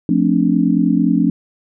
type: chord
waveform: sine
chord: D minor seventh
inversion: first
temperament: just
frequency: 176.2 / 220.2 / 264.3 / 293.7 Hz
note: F3 / A3 / C4 / D4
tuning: +16 / +2 / +18 / 0 cents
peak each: -17 dBFS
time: 0.09-1.3 s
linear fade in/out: 2 ms
effects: none